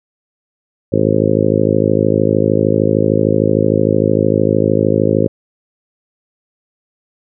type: harmonic tone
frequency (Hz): 53.2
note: G#1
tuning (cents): +42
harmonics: 2 / 3 / 4 / 5 / 6 / 7 / 8 / 9 / 10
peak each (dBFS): -19 / -19 / -19 / -19 / -19 / -19 / -19 / -19 / -19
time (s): 0.92-5.28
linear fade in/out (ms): 10
effects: none